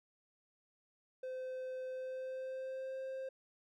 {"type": "tone with pitch glide", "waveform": "triangle", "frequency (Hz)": [515, 528], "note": ["C5", "C5"], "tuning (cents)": [-28, 16], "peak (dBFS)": -38, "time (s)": [1.23, 3.29], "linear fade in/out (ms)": 5, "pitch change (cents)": 44, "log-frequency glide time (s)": [1.88, 2.99], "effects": []}